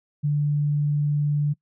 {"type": "tone", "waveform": "sine", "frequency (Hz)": 146.83, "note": "D3", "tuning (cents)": 0, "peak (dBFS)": -19, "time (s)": [0.23, 1.54], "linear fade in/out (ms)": 20, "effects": ["noise-tail reverb RT60 0.1 s tail -23 dB re dry"]}